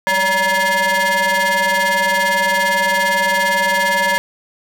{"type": "ring-modulated tone", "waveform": "30% pulse", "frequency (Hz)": 382.5, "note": "G4", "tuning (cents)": -42, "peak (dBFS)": -8, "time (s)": [0.07, 4.18], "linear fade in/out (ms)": 0, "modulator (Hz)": 1330, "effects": []}